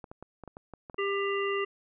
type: clicks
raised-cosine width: 1 ms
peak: -29 dBFS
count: 9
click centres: 0.042 / 0.115 / 0.226 / 0.437 / 0.477 / 0.569 / 0.737 / 0.898 / 0.944 s
type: harmonic tone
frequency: 397.5 Hz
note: G4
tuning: 24 cents sharp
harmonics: 1 / 3 / 5 / 7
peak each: -29 / -34 / -36 / -37 dBFS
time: 0.98-1.65 s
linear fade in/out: 10 ms
effects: none